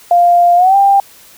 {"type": "tone with pitch glide", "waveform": "sine", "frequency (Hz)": [698.5, 793.1], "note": ["F5", "G5"], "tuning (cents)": [0, 20], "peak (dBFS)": -5, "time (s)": [0.11, 1], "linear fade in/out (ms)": 2, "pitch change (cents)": 220, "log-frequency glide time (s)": [0.56, 0.76], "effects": ["white hiss -41 dBFS RMS until 1.37 s"]}